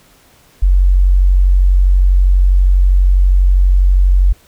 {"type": "tone", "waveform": "sine", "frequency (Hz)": 46.17, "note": "F#1", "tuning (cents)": -3, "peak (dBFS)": -6, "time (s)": [0.62, 4.33], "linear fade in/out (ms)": 10, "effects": ["pink hiss -48 dBFS RMS until 4.47 s"]}